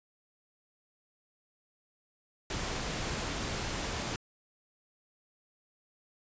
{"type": "noise", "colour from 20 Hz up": "pink", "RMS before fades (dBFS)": -35, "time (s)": [2.5, 4.16], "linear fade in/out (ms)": 2, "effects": ["resampled to 16000 Hz"]}